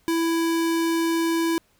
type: tone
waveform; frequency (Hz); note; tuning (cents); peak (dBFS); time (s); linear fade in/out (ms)
square; 331.1; E4; +8; -21; 0.08-1.58; 0
effects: pink hiss -63 dBFS RMS until 1.79 s